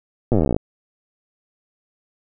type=slowing click train; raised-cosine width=2 ms; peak=-5 dBFS; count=20; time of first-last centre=0.32-0.564 s; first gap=8 ms; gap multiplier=1.05; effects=none